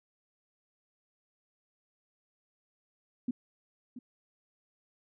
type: tone with echo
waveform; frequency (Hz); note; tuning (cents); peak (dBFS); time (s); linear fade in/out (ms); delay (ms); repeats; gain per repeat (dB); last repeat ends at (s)
sine; 246.9; B3; 0; -28; 3.28-3.31; 5; 680; 1; -13; 3.99
effects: none